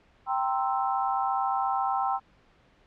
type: chord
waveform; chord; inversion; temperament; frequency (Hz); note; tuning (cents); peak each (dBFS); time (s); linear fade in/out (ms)
sine; C dominant seventh; second; equal; 784 / 932.3 / 1046.5 / 1318.5; G5 / Bb5 / C6 / E6; 0 / 0 / 0 / 0; -27 / -33 / -31 / -32; 0.26-2.2; 50
effects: pink hiss -61 dBFS RMS until 2.86 s + low-pass 3000 Hz 12 dB/octave